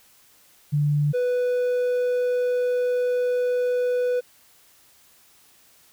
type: tone pair in turn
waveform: sine / triangle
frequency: 146.83 / 494.7 Hz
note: D3 / B4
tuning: 0 / +3 cents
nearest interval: octave + major sixth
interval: 2103 cents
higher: second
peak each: -18 dBFS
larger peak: neither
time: 0.72-1.13 / 1.13-4.21 s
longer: second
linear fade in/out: 20 ms
effects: white hiss -56 dBFS RMS until 5.92 s